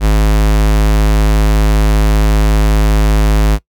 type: tone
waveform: square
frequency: 52.6 Hz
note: G#1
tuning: 23 cents sharp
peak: -8 dBFS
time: 0-3.59 s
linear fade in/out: 50 ms
effects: noise-tail reverb RT60 0.1 s tail -21 dB re dry